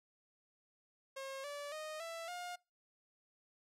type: tone with pitch steps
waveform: sawtooth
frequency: 539 / 577.7 / 619.1 / 663.6 / 711.2 Hz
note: C#5 / D5 / D#5 / E5 / F5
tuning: -49 / -29 / -9 / +11 / +31 cents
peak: -39 dBFS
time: 1.16-2.56 s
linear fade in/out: 10 ms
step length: 280 ms
effects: noise-tail reverb RT60 0.3 s tail -26 dB re dry + low-pass 11000 Hz 12 dB/octave